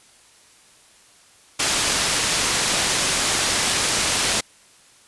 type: low-pass noise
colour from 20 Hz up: white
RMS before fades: -21 dBFS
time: 1.59-4.41 s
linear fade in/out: 10 ms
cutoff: 8100 Hz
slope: 12 dB/octave
effects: white hiss -52 dBFS RMS until 5.07 s + resampled to 24000 Hz